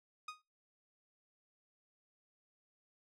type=tone with exponential decay; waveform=sawtooth; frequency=1244.5 Hz; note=D#6; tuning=in tune; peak=-36 dBFS; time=0.28-0.42 s; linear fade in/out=5 ms; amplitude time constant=29 ms; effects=noise-tail reverb RT60 0.3 s tail -26 dB re dry + low-pass 6000 Hz 12 dB/octave